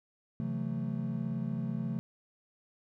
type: chord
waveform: triangle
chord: F# half-diminished seventh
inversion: second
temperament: just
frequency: 133.2 / 166.5 / 185 / 222 Hz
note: C3 / E3 / F#3 / A3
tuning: +31 / +18 / 0 / +16 cents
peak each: -35 / -36 / -38 / -34 dBFS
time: 0.4-1.99 s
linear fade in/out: 0 ms
effects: none